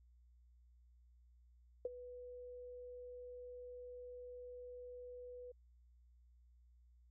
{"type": "tone with ADSR envelope", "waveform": "sine", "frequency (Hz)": 493.9, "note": "B4", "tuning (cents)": 0, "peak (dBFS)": -34, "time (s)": [1.85, 5.52], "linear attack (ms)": 3, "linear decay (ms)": 24, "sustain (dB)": -15, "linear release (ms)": 8, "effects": ["added 60 Hz sine -64 dBFS peak until 7.1 s"]}